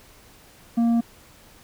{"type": "tone with tanh clipping", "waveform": "sine", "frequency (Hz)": 233.1, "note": "A#3", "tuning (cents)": 0, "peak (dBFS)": -18, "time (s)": [0.77, 1.01], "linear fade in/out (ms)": 10, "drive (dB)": 6, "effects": ["pink hiss -51 dBFS RMS until 1.63 s"]}